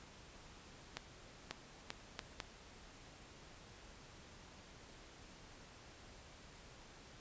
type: accelerating click train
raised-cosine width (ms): 0.2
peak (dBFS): -23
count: 5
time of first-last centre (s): 0.97-2.402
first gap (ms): 540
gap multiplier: 0.73
effects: pink hiss -58 dBFS RMS until 7.2 s + resampled to 16000 Hz